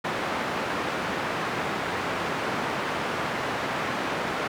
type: band-pass noise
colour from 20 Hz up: white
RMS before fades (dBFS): -29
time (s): 0.04-4.48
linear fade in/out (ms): 10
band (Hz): 120 to 1500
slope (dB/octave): 12
effects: none